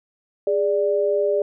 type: tone pair together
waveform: sine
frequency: 410.9 / 587.3 Hz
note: G#4 / D5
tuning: -18 / 0 cents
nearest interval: tritone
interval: 618 cents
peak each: -20 dBFS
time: 0.47-1.42 s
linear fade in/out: 2 ms
effects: none